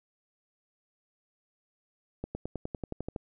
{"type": "accelerating click train", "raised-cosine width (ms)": 2, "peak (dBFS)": -21, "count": 11, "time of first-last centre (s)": [2.24, 3.162], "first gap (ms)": 110, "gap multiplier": 0.96, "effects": []}